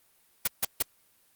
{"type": "noise bursts", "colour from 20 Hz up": "white", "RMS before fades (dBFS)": -25, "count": 3, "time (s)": [0.45, 0.825], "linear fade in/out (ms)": 5, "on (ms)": 25, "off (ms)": 150, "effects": ["white hiss -65 dBFS RMS until 1.35 s", "Opus 32 kbps"]}